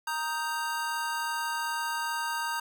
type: chord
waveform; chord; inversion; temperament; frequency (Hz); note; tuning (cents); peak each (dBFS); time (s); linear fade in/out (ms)
square; Eb major; second; equal; 932.3 / 1244.5 / 1568; Bb5 / Eb6 / G6; 0 / 0 / 0; -33 / -38 / -35; 0.07-2.6; 5
effects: none